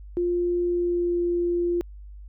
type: tone with pitch glide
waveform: sine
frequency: 350.6 to 347.6 Hz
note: F4 to F4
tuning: +7 to -8 cents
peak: -21 dBFS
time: 0.17-1.81 s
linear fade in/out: 0 ms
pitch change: -15 cents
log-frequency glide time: 0.63-1.22 s
effects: added 50 Hz sine -39 dBFS peak until 2.28 s